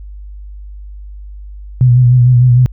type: tone with vibrato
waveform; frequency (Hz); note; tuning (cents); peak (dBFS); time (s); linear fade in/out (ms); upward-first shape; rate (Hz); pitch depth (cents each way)
sine; 124; B2; +7; -4; 1.81-2.66; 0; sine; 6.6; 46
effects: added 50 Hz sine -27 dBFS peak until 2.72 s